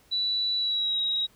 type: tone with pitch glide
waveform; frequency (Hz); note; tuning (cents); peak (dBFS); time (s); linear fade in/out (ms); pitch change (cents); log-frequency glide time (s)
sine; 3951 to 3819; B7 to A#7; 0 to +41; -24; 0.11-1.27; 20; -59; 0.57-0.98
effects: pink hiss -60 dBFS RMS until 1.35 s